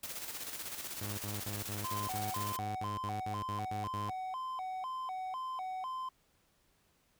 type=noise with tremolo; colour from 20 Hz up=white; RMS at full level=-41 dBFS; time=0.03-2.57 s; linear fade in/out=5 ms; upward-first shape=square; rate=16 Hz; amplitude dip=45%
type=tone bursts; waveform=sawtooth; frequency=103.1 Hz; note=G#2; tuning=12 cents flat; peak=-35 dBFS; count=14; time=1.01-4.105 s; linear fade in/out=5 ms; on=170 ms; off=55 ms
type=tone with vibrato; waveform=triangle; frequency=880 Hz; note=A5; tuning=in tune; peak=-35 dBFS; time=1.84-6.09 s; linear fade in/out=5 ms; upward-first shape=square; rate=2 Hz; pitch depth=280 cents each way
effects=pink hiss -72 dBFS RMS until 7.19 s